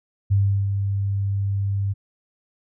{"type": "tone with ADSR envelope", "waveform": "sine", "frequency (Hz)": 99.2, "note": "G2", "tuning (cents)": 21, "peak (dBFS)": -14, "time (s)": [0.3, 1.94], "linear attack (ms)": 20, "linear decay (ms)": 350, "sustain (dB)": -6, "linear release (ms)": 23, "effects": []}